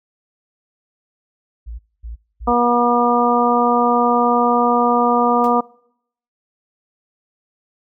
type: tone bursts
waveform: sine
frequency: 56.7 Hz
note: A#1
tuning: 47 cents flat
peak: -27 dBFS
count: 3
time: 1.66-2.53 s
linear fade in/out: 20 ms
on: 130 ms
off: 240 ms
type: harmonic tone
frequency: 240.7 Hz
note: B3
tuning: 44 cents flat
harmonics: 1 / 2 / 3 / 4 / 5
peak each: -19 / -19 / -18 / -19 / -19 dBFS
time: 2.47-5.61 s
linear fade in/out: 10 ms
type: noise with exponential decay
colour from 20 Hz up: pink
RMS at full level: -36 dBFS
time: 5.44-5.56 s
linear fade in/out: 2 ms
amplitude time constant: 24 ms
effects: noise-tail reverb RT60 0.7 s tail -24 dB re dry